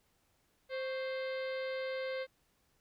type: harmonic tone with a mistuned harmonic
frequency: 523.3 Hz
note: C5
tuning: in tune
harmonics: 1 / 2 / 3 / 4 / 5 / 6 / 7 / 8 / 9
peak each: -36 / -51 / -47 / -46 / -56 / -55 / -55 / -55 / -59 dBFS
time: 0.69-2.27 s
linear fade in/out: 50 ms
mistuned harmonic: 2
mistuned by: +91 cents
effects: pink hiss -74 dBFS RMS until 2.8 s